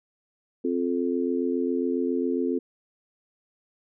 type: chord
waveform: sine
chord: F major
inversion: second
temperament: just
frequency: 261.9 / 349.2 / 436.5 Hz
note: C4 / F4 / A4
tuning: +2 / 0 / -14 cents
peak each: -26 / -28 / -29 dBFS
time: 0.64-2.59 s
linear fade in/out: 10 ms
effects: none